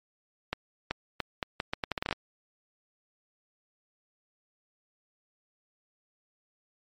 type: accelerating click train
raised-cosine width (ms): 0.3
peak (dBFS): -13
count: 14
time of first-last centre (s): 0.53-2.127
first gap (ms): 380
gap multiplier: 0.77
effects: MP3 64 kbps